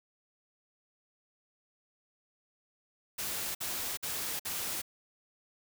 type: noise bursts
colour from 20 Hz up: white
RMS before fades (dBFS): -36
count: 4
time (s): 3.18-4.819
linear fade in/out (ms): 10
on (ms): 370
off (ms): 53
effects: none